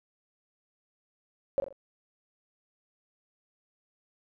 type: tone with echo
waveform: sine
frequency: 551 Hz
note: C#5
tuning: 11 cents flat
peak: -21 dBFS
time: 1.58-1.6 s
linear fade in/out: 0 ms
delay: 42 ms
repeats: 3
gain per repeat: -8 dB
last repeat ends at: 1.726 s
effects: none